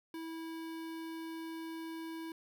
square tone with notch filter, 326.1 Hz, E4, 19 cents flat, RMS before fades -43 dBFS, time 0.14-2.32 s, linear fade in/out 2 ms, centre 7000 Hz, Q 1.9, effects none

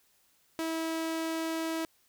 sawtooth tone, 324.6 Hz, E4, 27 cents flat, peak -27 dBFS, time 0.59-1.85 s, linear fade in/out 0 ms, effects white hiss -68 dBFS RMS until 2.08 s

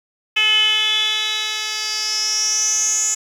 10% pulse tone with band-pass filter sweep, 430.1 Hz, A4, 39 cents flat, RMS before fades -19 dBFS, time 0.36-3.15 s, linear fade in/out 10 ms, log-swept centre 2800 to 7100 Hz, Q 9.5, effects 8-bit

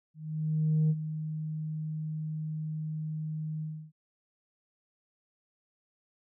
sine tone with ADSR envelope, 155.56 Hz, D#3, in tune, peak -20 dBFS, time 0.14-3.92 s, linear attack 760 ms, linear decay 47 ms, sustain -12 dB, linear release 300 ms, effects tanh soft clip ceiling -20 dBFS

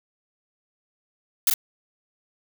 blue noise with echo, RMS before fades -18 dBFS, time 1.47-1.5 s, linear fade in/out 2 ms, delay 39 ms, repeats 1, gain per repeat -3 dB, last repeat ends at 1.539 s, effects none

